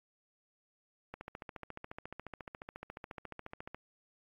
click train, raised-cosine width 0.5 ms, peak -28 dBFS, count 38, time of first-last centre 1.14-3.746 s, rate 14.2 Hz, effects AAC 64 kbps

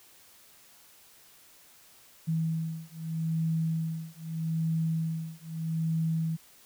sine beating tone pair, 161.5 / 162.3 Hz, E3 / E3, -35 / -27 cents, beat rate 0.8 Hz, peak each -31 dBFS, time 2.27-6.37 s, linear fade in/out 20 ms, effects white hiss -57 dBFS RMS until 6.65 s

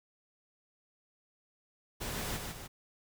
pink noise with echo, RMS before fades -38 dBFS, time 2-2.38 s, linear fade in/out 20 ms, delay 150 ms, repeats 2, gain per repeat -4 dB, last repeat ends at 2.68 s, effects none

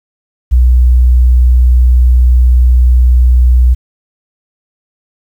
sine tone, 61.74 Hz, B1, in tune, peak -3 dBFS, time 0.51-3.75 s, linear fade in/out 20 ms, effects 7-bit

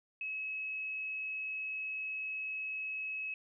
sine tone, 2572 Hz, E7, 43 cents flat, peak -36 dBFS, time 0.21-3.34 s, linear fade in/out 2 ms, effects none

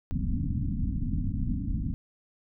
pink low-pass noise, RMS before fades -29 dBFS, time 0.11-1.94 s, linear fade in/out 0 ms, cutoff 280 Hz, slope 96 dB/octave, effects none

